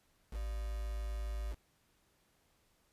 sine tone with quantisation, 53.8 Hz, A1, 38 cents flat, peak -36 dBFS, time 0.31-1.56 s, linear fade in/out 50 ms, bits 8, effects pink hiss -73 dBFS RMS until 2.92 s + resampled to 32000 Hz

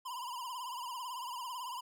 square tone with vibrato, 987.8 Hz, B5, in tune, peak -40 dBFS, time 0.05-1.81 s, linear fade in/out 10 ms, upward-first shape triangle, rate 18 Hz, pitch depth 120 cents each way, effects none

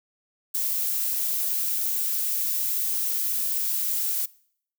violet noise, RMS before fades -26 dBFS, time 0.54-4.26 s, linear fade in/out 10 ms, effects noise-tail reverb RT60 0.6 s tail -22 dB re dry

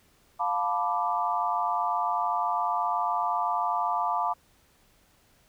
sine chord, B half-diminished seventh, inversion second, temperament equal with one note detuned, 705.8 / 880 / 987.8 / 1174.7 Hz, F5 / A5 / B5 / D6, +18 / 0 / 0 / 0 cents, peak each -30 dBFS, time 0.39-4.34 s, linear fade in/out 20 ms, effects pink hiss -63 dBFS RMS until 5.48 s

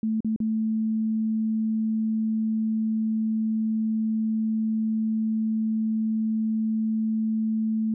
sine tone with dropouts, 219.9 Hz, A3, 1 cent flat, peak -22 dBFS, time 0.03-7.94 s, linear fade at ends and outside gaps 2 ms, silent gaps 0.205-0.246 / 0.362-0.402 s, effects none

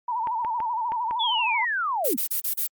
sine tone with vibrato, 931 Hz, A#5, 2 cents flat, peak -24 dBFS, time 0.08-1.65 s, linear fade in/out 5 ms, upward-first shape sine, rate 13 Hz, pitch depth 110 cents each way
clicks, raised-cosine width 0.5 ms, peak -21 dBFS, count 5, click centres 0.272 / 0.448 / 0.603 / 0.92 / 1.11 s
sine linear sweep, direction down, 3500 to 188.3 Hz, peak -23 dBFS, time 1.19-2.17 s, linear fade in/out 20 ms
violet noise bursts, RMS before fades -25 dBFS, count 5, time 2.04-2.672 s, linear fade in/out 10 ms, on 100 ms, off 33 ms
effects Opus 48 kbps

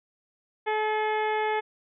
harmonic tone with a mistuned harmonic, 430 Hz, A4, 40 cents flat, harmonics 1 / 2 / 3 / 4 / 5 / 6 / 7 / 8, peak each -28 / -27 / -40 / -35 / -35 / -44 / -47 / -46 dBFS, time 0.66-1.61 s, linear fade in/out 20 ms, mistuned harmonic 6, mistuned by -27 cents, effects none

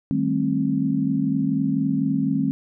sine chord, A half-diminished seventh, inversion second, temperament equal with one note detuned, 155.56 / 196 / 220 / 267.7 Hz, Eb3 / G3 / A3 / C4, 0 / 0 / 0 / +40 cents, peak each -26 / -26 / -26 / -22 dBFS, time 0.11-2.51 s, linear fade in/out 0 ms, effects none

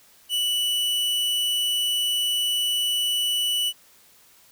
45% pulse tone, 2960 Hz, F#7, in tune, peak -21 dBFS, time 0.29-3.73 s, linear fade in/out 50 ms, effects white hiss -55 dBFS RMS until 4.51 s

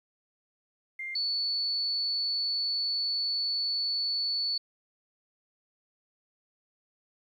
sine tone pair in turn, 2100 / 4450 Hz, C7 / C#8, +6 / +6 cents, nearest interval octave + minor second, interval 1300 cents, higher second, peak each -34 / -27 dBFS, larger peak second, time 0.99-1.15 / 1.15-4.58 s, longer second, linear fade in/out 5 ms, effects 11-bit

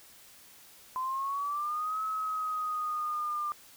sine linear two-way sweep, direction up then down, 1020 to 1289 to 1194 Hz, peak -30 dBFS, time 0.96-3.52 s, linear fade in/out 0 ms, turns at 2.02 s, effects white hiss -55 dBFS RMS until 3.76 s

